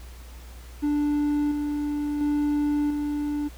triangle tone with tremolo, 293.7 Hz, D4, in tune, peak -19 dBFS, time 0.82-3.49 s, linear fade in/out 20 ms, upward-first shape square, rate 0.72 Hz, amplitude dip 35%, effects added 60 Hz sine -40 dBFS peak until 3.57 s + pink hiss -50 dBFS RMS until 3.57 s

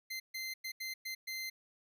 25% pulse tone bursts at uneven times, 2075 Hz, C7, 15 cents flat, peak -35 dBFS, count 6, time 0.1-0.2 / 0.34-0.54 / 0.64-0.72 / 0.8-0.94 / 1.05-1.15 / 1.27-1.5 s, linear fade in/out 10 ms, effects none

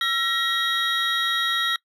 triangle tone cluster, 1348 / 1896 / 3273 / 3800 Hz, E6 / A#6 / G#7 / A#7, +38 / +29 / -26 / +33 cents, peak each -25 / -25 / -28 / -24 dBFS, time 0.01-1.76 s, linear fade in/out 2 ms, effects noise-tail reverb RT60 0.1 s tail -23 dB re dry

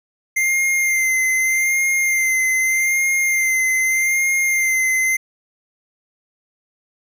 square tone with vibrato, 2093 Hz, C7, in tune, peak -16 dBFS, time 0.36-5.17 s, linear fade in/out 10 ms, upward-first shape sine, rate 0.82 Hz, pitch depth 32 cents each way, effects none

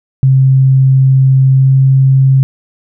sine tone with pitch glide, 133 to 133.85 Hz, C3 to C3, +29 to +40 cents, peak -4 dBFS, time 0.23-2.43 s, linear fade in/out 0 ms, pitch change +11 cents, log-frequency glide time 1.55-1.72 s, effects none

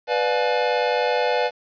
square chord, B diminished seventh, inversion none, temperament just, 493.9 / 592.7 / 711.2 / 853.4 Hz, B4 / D5 / F5 / Ab5, 0 / +16 / +31 / +47 cents, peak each -23 / -26 / -27 / -26 dBFS, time 0.07-1.51 s, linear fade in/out 50 ms, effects resampled to 11025 Hz + 8-bit

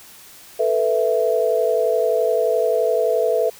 sine chord, A suspended second, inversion none, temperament equal with one note detuned, 442.3 / 493.9 / 659.3 Hz, A4 / B4 / E5, +9 / 0 / 0 cents, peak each -20 dBFS, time 0.59-3.5 s, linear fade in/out 10 ms, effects white hiss -44 dBFS RMS until 3.59 s

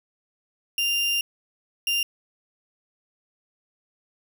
35% pulse tone bursts at uneven times, 2793 Hz, F7, 1 cent flat, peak -20 dBFS, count 2, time 0.78-1.21 / 1.87-2.03 s, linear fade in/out 2 ms, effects none

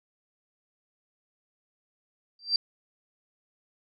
sine tone with exponential growth, 4700 Hz, D8, 1 cent sharp, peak -17 dBFS, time 2.39-2.56 s, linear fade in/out 2 ms, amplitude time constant 35 ms, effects none

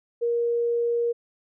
sine tone, 471.5 Hz, A#4, 20 cents sharp, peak -21 dBFS, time 0.21-1.13 s, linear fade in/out 20 ms, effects none

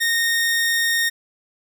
sawtooth tone, 1848 Hz, A#6, 16 cents flat, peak -14 dBFS, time 0-1.1 s, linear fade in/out 20 ms, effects none

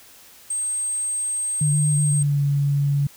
sine tone, 8400 Hz, C9, 6 cents sharp, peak -22 dBFS, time 0.5-2.23 s, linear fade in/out 5 ms
sine tone with pitch glide, 148 to 141.89 Hz, D3 to C#3, +14 to +41 cents, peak -17 dBFS, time 1.61-3.07 s, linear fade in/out 5 ms, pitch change -73 cents, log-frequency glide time 1.94-2.43 s
effects white hiss -48 dBFS RMS until 3.16 s

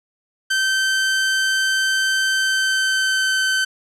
sawtooth tone with pitch glide, 1549 to 1535.6 Hz, G6 to G6, -21 to -36 cents, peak -13 dBFS, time 0.5-3.65 s, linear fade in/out 10 ms, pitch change -15 cents, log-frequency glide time 2.31-3.44 s, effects low-pass 9000 Hz 12 dB/octave

